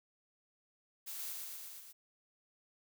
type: noise with echo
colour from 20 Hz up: blue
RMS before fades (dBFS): -44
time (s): 1.06-1.33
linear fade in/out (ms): 20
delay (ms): 120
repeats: 5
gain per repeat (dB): -2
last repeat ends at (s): 1.93
effects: none

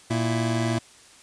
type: tone pair together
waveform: 25% pulse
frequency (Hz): 116.53 / 329.6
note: A#2 / E4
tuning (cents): 0 / 0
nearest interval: octave + tritone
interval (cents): 1800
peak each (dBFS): -20 / -24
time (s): 0.1-0.79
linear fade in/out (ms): 10
effects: white hiss -51 dBFS RMS until 1.22 s + resampled to 22050 Hz

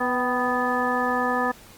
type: harmonic tone with a mistuned harmonic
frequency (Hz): 247.8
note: B3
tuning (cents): +6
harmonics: 1 / 2 / 3 / 4 / 5 / 7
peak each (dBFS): -28 / -28 / -28 / -28 / -28 / -28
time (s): 0-1.52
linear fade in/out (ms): 10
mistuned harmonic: 3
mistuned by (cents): +44
effects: pink hiss -48 dBFS RMS until 1.77 s + Opus 32 kbps

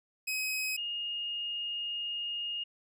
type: tone pair in turn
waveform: sawtooth / sine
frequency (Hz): 2536 / 2847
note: D#7 / F7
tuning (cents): +32 / +33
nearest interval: major second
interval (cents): 201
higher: second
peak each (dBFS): -28 / -33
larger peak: first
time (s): 0.27-0.77 / 0.77-2.64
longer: second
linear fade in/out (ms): 10
effects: none

